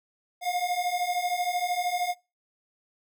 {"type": "beating tone pair", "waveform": "square", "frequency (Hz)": [706, 719], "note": ["F5", "F#5"], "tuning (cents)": [19, -50], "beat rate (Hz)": 13, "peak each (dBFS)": [-31, -29], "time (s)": [0.41, 2.15], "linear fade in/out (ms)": 50, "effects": ["noise-tail reverb RT60 0.3 s tail -25 dB re dry"]}